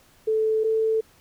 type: tone pair in turn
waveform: sine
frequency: 438 / 442.3 Hz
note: A4 / A4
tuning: -8 / +9 cents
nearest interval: unison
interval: 17 cents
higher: second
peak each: -19 dBFS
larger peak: neither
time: 0.27-0.64 / 0.64-1.01 s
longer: neither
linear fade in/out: 10 ms
effects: pink hiss -57 dBFS RMS until 1.2 s